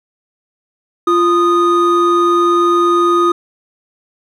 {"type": "tone pair together", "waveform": "triangle", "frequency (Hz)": [346.5, 1237.6], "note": ["F4", "D#6"], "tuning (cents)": [-14, -10], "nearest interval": "octave + minor seventh", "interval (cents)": 2204, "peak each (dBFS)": -10, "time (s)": [1.07, 3.32], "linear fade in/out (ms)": 5, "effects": []}